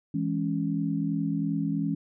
sine chord, C# minor, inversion first, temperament equal, 164.81 / 207.7 / 277.2 Hz, E3 / G#3 / C#4, 0 / 0 / 0 cents, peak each -29 / -31 / -29 dBFS, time 0.14-1.95 s, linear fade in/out 5 ms, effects none

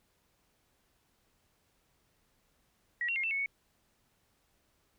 sine tone with pitch steps, 1918 / 2743 / 2134 / 2669 / 2205 / 2220 Hz, A#6 / F7 / C7 / E7 / C#7 / C#7, +49 / -32 / +34 / +21 / -10 / +2 cents, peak -30 dBFS, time 3.01-3.46 s, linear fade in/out 2 ms, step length 75 ms, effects pink hiss -73 dBFS RMS until 4.98 s

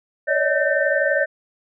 sine tone cluster, 559 / 579 / 631 / 1547 / 1804 Hz, C#5 / D5 / D#5 / G6 / A6, +14 / -25 / +24 / -23 / +43 cents, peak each -23 dBFS, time 0.27-1.26 s, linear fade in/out 20 ms, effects none

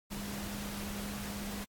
sine tone in noise, 202.7 Hz, G#3, 42 cents flat, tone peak -40 dBFS, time 0.1-1.65 s, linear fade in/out 20 ms, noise pink, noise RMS -42 dBFS, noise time 0.1-1.65 s, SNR -1 dB, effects AAC 64 kbps

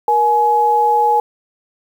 sine tone pair together, 473.2 / 843.1 Hz, A#4 / G#5, +26 / +26 cents, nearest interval minor seventh, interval 1000 cents, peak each -18 / -11 dBFS, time 0.08-1.2 s, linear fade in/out 2 ms, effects 7-bit

